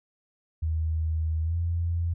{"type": "tone with pitch glide", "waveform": "sine", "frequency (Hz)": [79.7, 84.93], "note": ["D#2", "F2"], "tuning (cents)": [42, -48], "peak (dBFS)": -24, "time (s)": [0.62, 2.14], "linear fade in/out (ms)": 10, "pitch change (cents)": 110, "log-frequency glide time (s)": [1.43, 1.56], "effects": []}